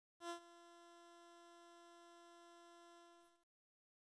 15% pulse tone with ADSR envelope, 342.5 Hz, F4, 34 cents flat, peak -37 dBFS, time 0.2-3.47 s, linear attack 98 ms, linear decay 96 ms, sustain -18 dB, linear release 490 ms, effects resampled to 22050 Hz + 13-bit

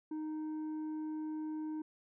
sine tone with tanh clipping, 310 Hz, D#4, 6 cents flat, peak -38 dBFS, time 0.11-1.82 s, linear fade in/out 5 ms, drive 5 dB, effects none

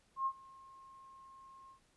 sine tone with ADSR envelope, 1071 Hz, C6, 40 cents sharp, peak -30 dBFS, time 0.16-1.8 s, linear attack 100 ms, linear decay 63 ms, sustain -24 dB, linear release 97 ms, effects pink hiss -72 dBFS RMS until 1.96 s + resampled to 24000 Hz

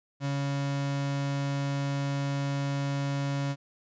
35% pulse tone, 140 Hz, C#3, 18 cents sharp, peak -26 dBFS, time 0.2-3.56 s, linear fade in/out 50 ms, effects resampled to 16000 Hz

